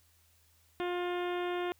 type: harmonic tone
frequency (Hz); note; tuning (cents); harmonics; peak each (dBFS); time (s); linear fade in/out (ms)
354.6; F4; +26; 1 / 2 / 3 / 4 / 5 / 6 / 7 / 8 / 9 / 10; -33 / -39 / -43 / -45 / -47 / -49 / -50 / -51 / -52 / -53; 0.8-1.72; 0
effects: added 82 Hz sine -68 dBFS peak until 1.79 s + white hiss -68 dBFS RMS until 1.79 s